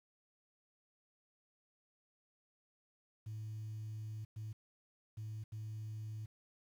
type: tone bursts at uneven times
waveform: sine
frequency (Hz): 108.4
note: A2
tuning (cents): -25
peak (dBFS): -40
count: 4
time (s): 3.26-4.25 / 4.36-4.53 / 5.17-5.44 / 5.52-6.26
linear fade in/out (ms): 10
effects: tanh soft clip ceiling -39 dBFS + 11-bit